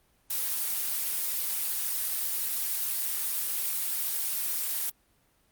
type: noise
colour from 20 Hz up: blue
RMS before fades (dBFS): -30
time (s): 0.3-4.9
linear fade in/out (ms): 5
effects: pink hiss -67 dBFS RMS until 5.51 s + Opus 32 kbps